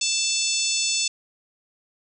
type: harmonic tone with a mistuned harmonic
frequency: 883 Hz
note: A5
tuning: 6 cents sharp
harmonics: 3 / 4 / 5 / 6 / 7 / 8 / 9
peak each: -29 / -29 / -29 / -29 / -29 / -29 / -29 dBFS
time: 0.01-1.08 s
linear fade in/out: 5 ms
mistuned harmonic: 8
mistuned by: -24 cents
effects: none